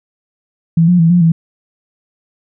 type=tone with pitch steps; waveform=sine; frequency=165.5 / 177.7 / 164.9 / 176.2 / 164.5 Hz; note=E3 / F3 / E3 / F3 / E3; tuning=+7 / +30 / +1 / +16 / -3 cents; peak=-6 dBFS; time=0.77-1.32 s; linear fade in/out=5 ms; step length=110 ms; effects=none